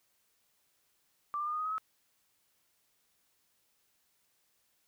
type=tone with pitch steps; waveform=sine; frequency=1174.7 / 1193.2 / 1211.9 / 1231 / 1250.3 / 1270 / 1289.9 Hz; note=D6 / D6 / D#6 / D#6 / D#6 / D#6 / E6; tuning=0 / +27 / -46 / -19 / +8 / +35 / -38 cents; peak=-32 dBFS; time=1.34-1.781 s; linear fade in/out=0 ms; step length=63 ms; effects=white hiss -74 dBFS RMS until 4.87 s